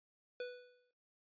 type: tone with exponential decay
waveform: square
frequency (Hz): 493.9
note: B4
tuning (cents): 0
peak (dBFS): -39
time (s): 0.4-0.91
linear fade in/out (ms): 2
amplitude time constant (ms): 110
effects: noise-tail reverb RT60 0.4 s tail -20 dB re dry + resampled to 11025 Hz